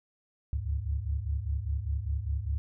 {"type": "tone cluster", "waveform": "sine", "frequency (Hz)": [69, 74, 103.9], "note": ["C#2", "D2", "G#2"], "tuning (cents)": [-7, 14, 1], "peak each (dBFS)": [-33, -32, -35], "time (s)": [0.53, 2.58], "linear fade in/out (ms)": 0, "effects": []}